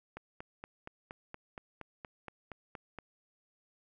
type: click train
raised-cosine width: 0.5 ms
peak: -28 dBFS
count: 13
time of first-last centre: 0.17-2.987 s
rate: 4.26 Hz
effects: none